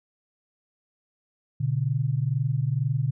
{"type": "tone pair together", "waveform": "sine", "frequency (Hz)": [121.1, 143.23], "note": ["B2", "D3"], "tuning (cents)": [-34, -43], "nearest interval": "minor third", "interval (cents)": 291, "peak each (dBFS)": -25, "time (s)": [1.6, 3.11], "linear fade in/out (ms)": 10, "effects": []}